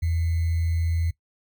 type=tone with sample-and-hold; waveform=sine; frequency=83 Hz; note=E2; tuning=12 cents sharp; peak=-21 dBFS; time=0.02-1.11 s; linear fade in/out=10 ms; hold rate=2100 Hz; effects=noise-tail reverb RT60 0.1 s tail -19 dB re dry